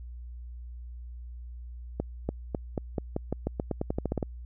accelerating click train, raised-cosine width 2 ms, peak -15 dBFS, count 17, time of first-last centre 2-4.228 s, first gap 290 ms, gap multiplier 0.89, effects added 60 Hz sine -39 dBFS peak until 4.45 s

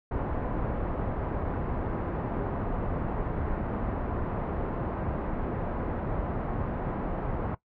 pink low-pass noise, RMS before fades -31 dBFS, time 0.11-7.55 s, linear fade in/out 5 ms, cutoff 1000 Hz, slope 12 dB/octave, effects noise-tail reverb RT60 0.1 s tail -17 dB re dry + low-pass 2000 Hz 12 dB/octave

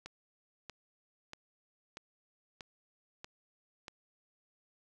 click train, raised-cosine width 0.2 ms, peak -27 dBFS, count 7, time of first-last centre 0.06-3.882 s, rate 1.57 Hz, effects none

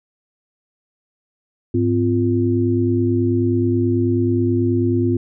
sine tone cluster, 104.1 / 258.2 / 347.5 Hz, G#2 / C4 / F4, +5 / -23 / -9 cents, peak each -19 dBFS, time 1.74-5.17 s, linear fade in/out 5 ms, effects none

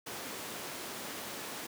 pink high-pass noise, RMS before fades -42 dBFS, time 0.06-1.67 s, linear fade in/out 10 ms, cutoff 240 Hz, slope 12 dB/octave, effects none

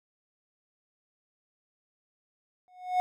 triangle tone with exponential growth, 730 Hz, F#5, 24 cents flat, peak -18 dBFS, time 2.68-3 s, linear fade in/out 0 ms, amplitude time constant 68 ms, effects none

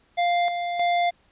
square tone with tremolo, 698.5 Hz, F5, in tune, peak -20 dBFS, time 0.17-1.11 s, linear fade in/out 20 ms, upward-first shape square, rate 1.6 Hz, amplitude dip 50%, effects pink hiss -62 dBFS RMS until 1.31 s + resampled to 8000 Hz

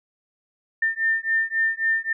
sine beating tone pair, 1800 / 1803.7 Hz, A6 / A6, +39 / +42 cents, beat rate 3.7 Hz, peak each -23 dBFS, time 0.82-2.13 s, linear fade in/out 5 ms, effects none

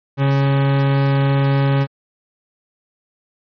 40% pulse tone, 138.2 Hz, C#3, 5 cents flat, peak -12 dBFS, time 0.17-1.87 s, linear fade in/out 50 ms, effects low-pass 3000 Hz 12 dB/octave + MP3 32 kbps

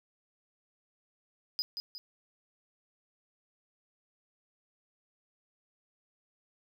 triangle tone with echo, 4978 Hz, D#8, in tune, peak -28 dBFS, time 1.59-1.62 s, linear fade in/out 0 ms, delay 180 ms, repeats 2, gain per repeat -6 dB, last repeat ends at 1.98 s, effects none

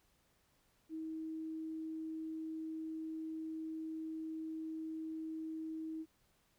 sine tone, 318.6 Hz, D#4, 41 cents sharp, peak -40 dBFS, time 0.89-6.06 s, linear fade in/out 50 ms, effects pink hiss -74 dBFS RMS until 6.58 s

